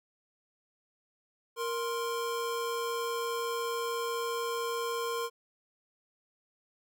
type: tone pair together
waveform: square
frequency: 467.3 / 1049 Hz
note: A#4 / C6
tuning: +4 / +4 cents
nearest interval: octave + major second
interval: 1400 cents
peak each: -34 / -36 dBFS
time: 1.56-5.3 s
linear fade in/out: 50 ms
effects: none